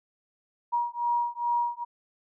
sine beating tone pair, 952 / 954.4 Hz, A#5 / A#5, +36 / +41 cents, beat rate 2.4 Hz, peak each -28 dBFS, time 0.72-1.85 s, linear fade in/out 20 ms, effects none

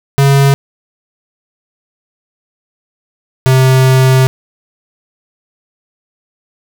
square tone pair in turn, 138.59 / 130.81 Hz, C#3 / C3, 0 / 0 cents, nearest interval minor second, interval 100 cents, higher first, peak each -6 dBFS, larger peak neither, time 0.18-0.54 / 3.46-4.27 s, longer second, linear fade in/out 0 ms, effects none

